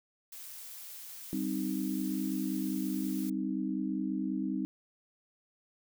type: noise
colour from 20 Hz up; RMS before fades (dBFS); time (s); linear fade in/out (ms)
blue; -46; 0.32-3.3; 5
type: chord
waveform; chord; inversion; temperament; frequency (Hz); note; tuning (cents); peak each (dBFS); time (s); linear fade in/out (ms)
sine; C minor; second; equal; 196 / 261.6 / 311.1; G3 / C4 / Eb4; 0 / 0 / 0; -35; 1.33-4.65; 0
effects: none